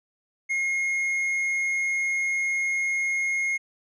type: tone with tanh clipping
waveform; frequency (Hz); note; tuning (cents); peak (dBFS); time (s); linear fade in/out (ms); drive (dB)
sine; 2149; C7; +46; -24; 0.49-3.58; 20; 5
effects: none